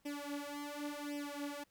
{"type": "tone with flanger", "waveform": "sawtooth", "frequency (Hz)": 290, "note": "D4", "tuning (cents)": -22, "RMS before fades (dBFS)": -43, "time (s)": [0.05, 1.64], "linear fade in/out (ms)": 10, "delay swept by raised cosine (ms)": [0.36, 5.96], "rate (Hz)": 0.91, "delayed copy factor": 1, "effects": ["pink hiss -74 dBFS RMS until 1.7 s"]}